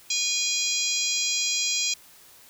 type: harmonic tone with a mistuned harmonic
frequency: 816 Hz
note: G#5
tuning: 31 cents flat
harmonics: 3 / 4 / 5 / 6 / 7 / 8 / 9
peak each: -31 / -31 / -31 / -31 / -31 / -31 / -31 dBFS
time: 0.1-1.94 s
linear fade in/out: 5 ms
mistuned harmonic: 8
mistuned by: +32 cents
effects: white hiss -52 dBFS RMS until 2.49 s